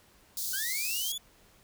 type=high-pass noise; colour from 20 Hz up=white; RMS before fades=-34 dBFS; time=0.37-1.12 s; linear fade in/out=2 ms; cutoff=3900 Hz; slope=48 dB/octave
type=linear sweep; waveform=sawtooth; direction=up; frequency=1480 to 3492 Hz; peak=-31 dBFS; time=0.53-1.18 s; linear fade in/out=5 ms
effects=pink hiss -61 dBFS RMS until 1.63 s